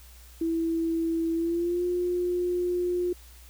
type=tone with pitch glide; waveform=sine; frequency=329.6 to 355.3 Hz; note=E4 to F4; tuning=0 to +30 cents; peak=-24 dBFS; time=0.41-3.13 s; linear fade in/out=5 ms; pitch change=+130 cents; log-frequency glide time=1.34-1.84 s; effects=added 60 Hz sine -48 dBFS peak until 3.49 s + white hiss -54 dBFS RMS until 3.49 s